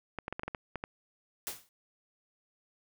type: clicks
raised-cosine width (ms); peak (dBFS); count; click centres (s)
0.5; -21; 9; 0.187 / 0.281 / 0.326 / 0.395 / 0.434 / 0.48 / 0.548 / 0.757 / 0.839
type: noise with exponential decay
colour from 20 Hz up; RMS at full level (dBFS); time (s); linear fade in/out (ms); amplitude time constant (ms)
white; -34; 1.47-1.69; 0; 47
effects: none